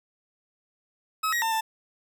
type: tone with pitch steps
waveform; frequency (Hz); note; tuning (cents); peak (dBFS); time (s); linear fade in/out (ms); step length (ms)
40% pulse; 1282 / 1895 / 900 / 887; E6 / A#6 / A5 / A5; -49 / +28 / +39 / +14; -23; 1.23-1.61; 10; 95
effects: none